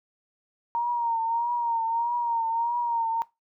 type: tone with vibrato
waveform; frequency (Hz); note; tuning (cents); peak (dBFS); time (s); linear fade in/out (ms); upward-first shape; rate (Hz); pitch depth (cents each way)
sine; 932.3; A#5; 0; -23; 0.75-3.22; 0; triangle; 1.6; 60
effects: noise-tail reverb RT60 0.2 s tail -19 dB re dry